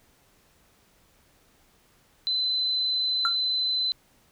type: tone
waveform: sine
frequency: 4037 Hz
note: B7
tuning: 37 cents sharp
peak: -23 dBFS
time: 2.27-3.92 s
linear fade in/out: 0 ms
type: tone with exponential decay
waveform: triangle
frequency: 1370 Hz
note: F6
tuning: 34 cents flat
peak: -17 dBFS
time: 3.25-3.36 s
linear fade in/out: 1 ms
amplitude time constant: 23 ms
effects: pink hiss -62 dBFS RMS until 4.31 s